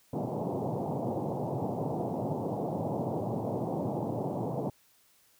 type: band-pass noise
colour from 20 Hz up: pink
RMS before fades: -33 dBFS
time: 0.13-4.7 s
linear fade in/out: 5 ms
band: 110 to 880 Hz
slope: 48 dB/octave
effects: white hiss -65 dBFS RMS until 5.39 s